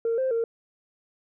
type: tone with pitch steps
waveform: sine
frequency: 459.3 / 523 / 459.6 Hz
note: A#4 / C5 / A#4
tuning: -26 / -1 / -25 cents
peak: -21 dBFS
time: 0.05-0.44 s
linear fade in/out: 2 ms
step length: 130 ms
effects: tanh soft clip ceiling -19 dBFS